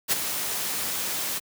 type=noise with ADSR envelope; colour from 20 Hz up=white; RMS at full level=-20 dBFS; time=0.08-1.4 s; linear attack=42 ms; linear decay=18 ms; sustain=-9 dB; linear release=28 ms; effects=high-pass 100 Hz 12 dB/octave